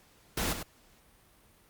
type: noise with echo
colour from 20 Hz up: pink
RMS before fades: -31 dBFS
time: 0.37-0.53 s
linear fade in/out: 5 ms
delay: 100 ms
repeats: 1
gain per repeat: -8 dB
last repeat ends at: 0.63 s
effects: pink hiss -62 dBFS RMS until 1.69 s + Opus 48 kbps